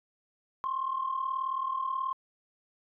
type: tone pair together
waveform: sine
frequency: 1051 / 1089.6 Hz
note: C6 / C#6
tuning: +7 / -30 cents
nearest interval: minor second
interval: 63 cents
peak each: -30 / -34 dBFS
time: 0.64-2.13 s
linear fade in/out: 0 ms
effects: tanh soft clip ceiling -22 dBFS